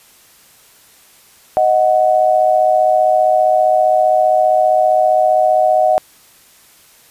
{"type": "tone pair together", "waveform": "sine", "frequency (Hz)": [624.8, 740], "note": ["D#5", "F#5"], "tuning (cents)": [7, 0], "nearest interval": "minor third", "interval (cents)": 293, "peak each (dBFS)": -12, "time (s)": [1.57, 5.98], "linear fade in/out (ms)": 0, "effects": ["white hiss -47 dBFS RMS until 7.1 s", "resampled to 32000 Hz"]}